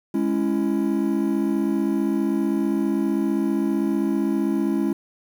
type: chord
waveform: triangle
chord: C# minor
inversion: second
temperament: just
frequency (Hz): 207.9 / 277.2 / 332.6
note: G#3 / C#4 / E4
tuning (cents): +2 / 0 / +16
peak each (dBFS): -22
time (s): 0.14-4.93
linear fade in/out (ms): 5
effects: 8-bit